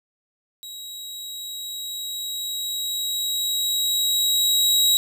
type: tone with level ramp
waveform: sawtooth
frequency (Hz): 3838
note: A#7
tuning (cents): +50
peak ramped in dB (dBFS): -32 to -12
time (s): 0.63-4.97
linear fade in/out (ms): 0
effects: none